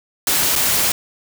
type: noise with dropouts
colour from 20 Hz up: white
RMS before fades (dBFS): -17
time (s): 0.27-0.92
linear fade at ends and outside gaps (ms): 2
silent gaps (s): 0.555-0.56
effects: none